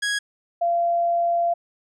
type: tone pair in turn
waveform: sawtooth / sine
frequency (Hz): 1657 / 686.7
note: G#6 / F5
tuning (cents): -4 / -29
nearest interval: octave + minor third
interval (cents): 1525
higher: first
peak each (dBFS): -18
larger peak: neither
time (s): 0.02-0.19 / 0.61-1.54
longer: second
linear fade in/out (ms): 10
effects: resampled to 22050 Hz